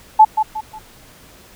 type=tone with echo; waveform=sine; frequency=866 Hz; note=A5; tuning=28 cents flat; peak=-3 dBFS; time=0.19-0.25 s; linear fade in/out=10 ms; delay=180 ms; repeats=3; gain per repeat=-9 dB; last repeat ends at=0.79 s; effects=pink hiss -45 dBFS RMS until 1.55 s

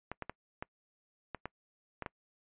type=clicks; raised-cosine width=0.5 ms; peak=-23 dBFS; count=8; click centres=0.116 / 0.223 / 0.296 / 0.625 / 1.347 / 1.456 / 2.023 / 2.062 s; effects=noise-tail reverb RT60 0.1 s tail -25 dB re dry + resampled to 8000 Hz

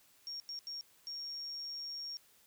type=tone bursts at uneven times; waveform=sine; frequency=5550 Hz; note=F8; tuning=12 cents flat; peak=-40 dBFS; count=4; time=0.27-0.4 / 0.49-0.59 / 0.67-0.81 / 1.07-2.17 s; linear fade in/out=0 ms; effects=white hiss -66 dBFS RMS until 2.46 s

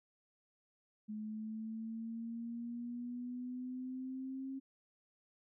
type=exponential sweep; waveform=sine; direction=up; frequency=212.6 to 269.1 Hz; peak=-40 dBFS; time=1.08-4.6 s; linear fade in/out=20 ms; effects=none

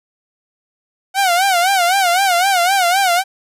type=tone with vibrato; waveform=sawtooth; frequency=740 Hz; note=F#5; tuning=in tune; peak=-8 dBFS; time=1.14-3.24 s; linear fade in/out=50 ms; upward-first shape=sine; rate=3.9 Hz; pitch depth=130 cents each way; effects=resampled to 32000 Hz

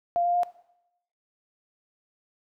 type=tone with pitch steps; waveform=sine; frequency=694 / 700.4 / 706.9 Hz; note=F5 / F5 / F5; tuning=-11 / +5 / +21 cents; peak=-21 dBFS; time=0.16-0.433 s; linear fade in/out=0 ms; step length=91 ms; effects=noise-tail reverb RT60 0.8 s tail -17 dB re dry

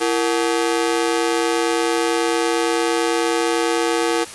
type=ring-modulated tone; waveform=sawtooth; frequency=401.6 Hz; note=G4; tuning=42 cents sharp; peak=-10 dBFS; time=0-4.25 s; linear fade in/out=20 ms; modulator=64.5 Hz; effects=white hiss -35 dBFS RMS until 4.34 s + resampled to 24000 Hz

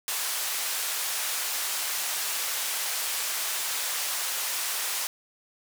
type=band-pass noise; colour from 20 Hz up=white; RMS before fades=-30 dBFS; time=0.08-5.07 s; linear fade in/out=0 ms; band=710 to 14000 Hz; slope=12 dB/octave; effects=none

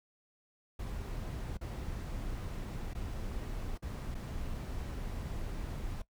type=noise with dropouts; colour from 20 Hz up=brown; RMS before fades=-39 dBFS; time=0.79-6.02 s; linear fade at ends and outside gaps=5 ms; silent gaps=1.572-1.611 / 2.935-2.949 / 3.777-3.823 / 4.145-4.15 s; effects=noise-tail reverb RT60 0.1 s tail -18 dB re dry

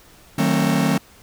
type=chord; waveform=45% pulse; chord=D# diminished seventh; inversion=none; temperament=just; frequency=155.56 / 186.68 / 224 / 268.8 Hz; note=D#3 / F#3 / A3 / C4; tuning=0 / +16 / +31 / +47 cents; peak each=-22 dBFS; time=0.38-0.98 s; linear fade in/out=5 ms; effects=pink hiss -49 dBFS RMS until 1.22 s

